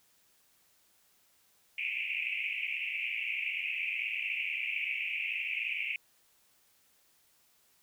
white band-pass noise, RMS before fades -35 dBFS, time 1.78-5.96 s, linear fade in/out 2 ms, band 2200 to 2700 Hz, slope 96 dB/octave, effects white hiss -68 dBFS RMS until 7.82 s

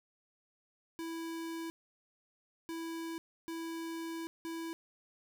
square tone bursts at uneven times, 329.6 Hz, E4, in tune, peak -39 dBFS, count 4, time 0.99-1.7 / 2.69-3.18 / 3.48-4.27 / 4.45-4.73 s, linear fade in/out 0 ms, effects none

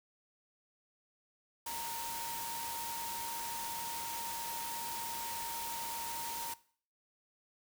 sine tone in noise, 927 Hz, A#5, 10 cents flat, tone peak -42 dBFS, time 1.66-6.54 s, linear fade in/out 5 ms, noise white, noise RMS -42 dBFS, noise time 1.66-6.54 s, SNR -3 dB, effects noise-tail reverb RT60 0.5 s tail -19 dB re dry

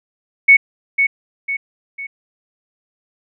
sine tone with echo, 2217 Hz, C#7, in tune, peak -4 dBFS, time 0.48-0.57 s, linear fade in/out 10 ms, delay 500 ms, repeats 3, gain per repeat -7 dB, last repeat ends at 2.07 s, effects none

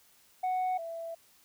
sine tone pair in turn, 740 / 664.4 Hz, F#5 / E5, 0 / +13 cents, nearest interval major second, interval 187 cents, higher first, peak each -25 / -36 dBFS, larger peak first, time 0.43-0.78 / 0.78-1.15 s, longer second, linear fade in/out 10 ms, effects tanh soft clip ceiling -27 dBFS + white hiss -63 dBFS RMS until 1.44 s

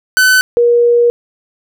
45% pulse / sine tone pair in turn, 1512 / 476.3 Hz, F#6 / A#4, +37 / +37 cents, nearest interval octave + minor sixth, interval 2000 cents, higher first, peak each -6 dBFS, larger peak neither, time 0.17-0.41 / 0.57-1.1 s, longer second, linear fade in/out 0 ms, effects none

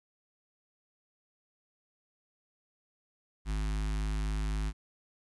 square tone with notch filter, 51.91 Hz, G#1, in tune, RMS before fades -32 dBFS, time 3.45-4.73 s, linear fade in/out 50 ms, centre 530 Hz, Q 0.88, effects resampled to 24000 Hz + 12-bit

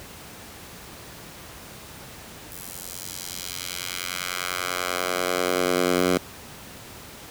10% pulse tone with high-pass filter sweep, 90.2 Hz, F#2, 44 cents flat, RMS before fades -27 dBFS, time 2.51-6.18 s, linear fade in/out 5 ms, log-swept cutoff 11000 to 210 Hz, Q 0.83, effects pink hiss -42 dBFS RMS until 7.3 s + high-pass 60 Hz 12 dB/octave

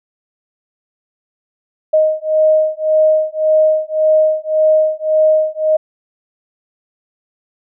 sine beating tone pair, 622.3 / 624.1 Hz, D#5 / D#5, 0 / +5 cents, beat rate 1.8 Hz, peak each -13 dBFS, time 1.93-5.77 s, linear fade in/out 10 ms, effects none

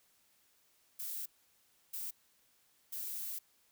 violet noise bursts at uneven times, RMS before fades -41 dBFS, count 3, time 0.99-1.26 / 1.93-2.11 / 2.92-3.39 s, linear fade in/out 10 ms, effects white hiss -71 dBFS RMS until 3.71 s

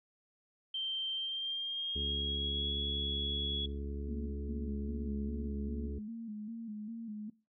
sine tone with pitch glide, 3136 to 3361 Hz, G7 to G#7, 0 to +20 cents, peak -34 dBFS, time 0.74-3.66 s, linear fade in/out 5 ms, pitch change +120 cents, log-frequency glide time 1.13-2.74 s
harmonic tone, 70.7 Hz, C#2, 35 cents sharp, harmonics 1 / 2 / 3 / 4 / 5 / 6, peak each -38 / -52 / -45 / -49 / -50 / -47 dBFS, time 1.95-5.99 s, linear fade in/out 10 ms
sine tone with vibrato, 220 Hz, A3, in tune, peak -39 dBFS, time 4.08-7.3 s, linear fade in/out 5 ms, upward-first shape square, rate 2.5 Hz, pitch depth 70 cents each way
effects noise-tail reverb RT60 0.3 s tail -19 dB re dry

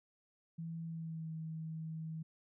sine tone with pitch glide, 164.81 to 159.93 Hz, E3 to D#3, 0 to +48 cents, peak -40 dBFS, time 0.58-2.23 s, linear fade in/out 10 ms, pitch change -52 cents, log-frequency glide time 0.84-1.32 s, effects none

